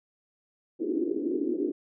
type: band-pass noise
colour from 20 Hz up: pink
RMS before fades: -29 dBFS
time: 0.79-1.72 s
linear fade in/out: 10 ms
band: 290 to 380 Hz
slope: 48 dB/octave
effects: none